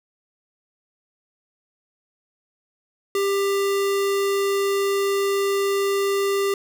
square tone, 396.5 Hz, G4, 20 cents sharp, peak -20 dBFS, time 3.15-6.54 s, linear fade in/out 2 ms, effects none

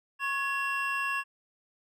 triangle tone cluster, 1094 / 1680 / 2734 Hz, C#6 / G#6 / F7, -23 / +19 / -37 cents, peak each -31 dBFS, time 0.19-1.24 s, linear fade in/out 50 ms, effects none

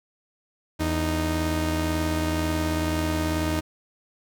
sawtooth tone pair together, 82 / 309.6 Hz, E2 / D#4, -9 / -9 cents, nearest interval octave + major seventh, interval 2300 cents, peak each -22 dBFS, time 0.79-3.61 s, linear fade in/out 20 ms, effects none

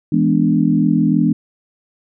sine chord, E dominant seventh, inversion none, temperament equal, 164.81 / 207.7 / 246.9 / 293.7 Hz, E3 / G#3 / B3 / D4, 0 / 0 / 0 / 0 cents, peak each -17 dBFS, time 0.12-1.33 s, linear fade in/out 5 ms, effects none

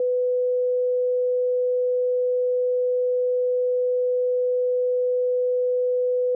sine tone, 498.4 Hz, B4, 16 cents sharp, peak -19 dBFS, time 0-6.35 s, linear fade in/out 2 ms, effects none

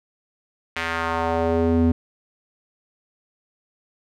square tone with band-pass filter sweep, 82.9 Hz, E2, 10 cents sharp, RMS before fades -21 dBFS, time 0.76-1.92 s, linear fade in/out 5 ms, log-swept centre 2200 to 220 Hz, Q 1.6, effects none

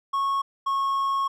triangle tone pair in turn, 1100 / 1094.6 Hz, C#6 / C#6, -14 / -22 cents, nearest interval unison, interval 8 cents, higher first, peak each -20 dBFS, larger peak neither, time 0.13-0.42 / 0.66-1.28 s, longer second, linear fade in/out 10 ms, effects none

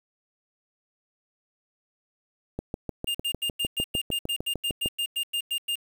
click train, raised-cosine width 2 ms, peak -17 dBFS, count 16, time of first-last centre 2.59-4.859 s, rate 6.61 Hz
square tone bursts, 2815 Hz, F7, 13 cents sharp, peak -26 dBFS, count 16, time 3.07-5.757 s, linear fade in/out 10 ms, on 77 ms, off 97 ms
effects 8-bit

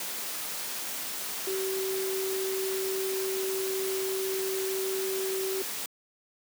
sine tone in noise, 382.6 Hz, G4, 42 cents flat, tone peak -29 dBFS, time 1.47-5.62 s, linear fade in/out 2 ms, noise white, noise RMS -35 dBFS, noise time 0-5.86 s, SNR +3 dB, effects high-pass 200 Hz 12 dB/octave

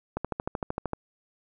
click train, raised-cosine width 1 ms, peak -15 dBFS, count 11, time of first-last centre 0.17-0.933 s, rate 13.1 Hz, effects none

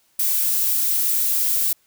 violet noise, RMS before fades -20 dBFS, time 0.19-1.73 s, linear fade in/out 5 ms, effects white hiss -62 dBFS RMS until 1.86 s

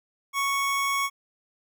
25% pulse tone, 1108.7 Hz, C#6, in tune, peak -20 dBFS, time 0.33-1.1 s, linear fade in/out 50 ms, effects none

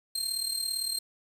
25% pulse tone with amplitude modulation, 4186 Hz, C8, in tune, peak -22 dBFS, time 0.15-0.99 s, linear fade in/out 5 ms, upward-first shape sine, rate 37.7 Hz, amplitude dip 65%, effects 8-bit

